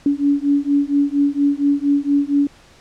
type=beating tone pair; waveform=sine; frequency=282.5 / 286.8 Hz; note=C#4 / D4; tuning=+33 / -41 cents; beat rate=4.3 Hz; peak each=-17 dBFS; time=0.06-2.47 s; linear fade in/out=2 ms; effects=pink hiss -48 dBFS RMS until 2.8 s + low-pass 7000 Hz 12 dB/octave